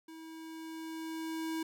square tone with level ramp, 322.2 Hz, E4, 39 cents flat, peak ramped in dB -48 to -34 dBFS, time 0.08-1.63 s, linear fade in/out 5 ms, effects none

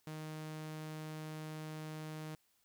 sawtooth tone, 155.56 Hz, D#3, in tune, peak -39 dBFS, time 0.07-2.35 s, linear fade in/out 2 ms, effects white hiss -75 dBFS RMS until 2.64 s

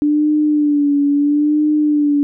sine tone with vibrato, 293.7 Hz, D4, in tune, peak -11 dBFS, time 0.02-2.23 s, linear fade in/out 0 ms, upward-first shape sine, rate 0.75 Hz, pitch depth 51 cents each way, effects none

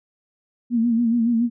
sine tone with vibrato, 233.1 Hz, A#3, in tune, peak -16 dBFS, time 0.7-1.5 s, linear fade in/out 50 ms, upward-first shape sine, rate 7.1 Hz, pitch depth 65 cents each way, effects none

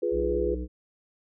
sine chord, F diminished, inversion none, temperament equal, 349.2 / 415.3 / 493.9 Hz, F4 / Ab4 / Cb5, 0 / 0 / 0 cents, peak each -29 / -28 / -28 dBFS, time 0.02-0.55 s, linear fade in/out 10 ms
harmonic tone, 61.74 Hz, B1, in tune, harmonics 1 / 3 / 5 / 7 / 8, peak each -31 / -40 / -37 / -44 / -45 dBFS, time 0.11-0.68 s, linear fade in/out 50 ms
effects none

